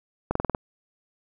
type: slowing click train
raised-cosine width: 1 ms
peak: -10 dBFS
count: 6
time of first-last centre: 0.31-0.548 s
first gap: 44 ms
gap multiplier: 1.04
effects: none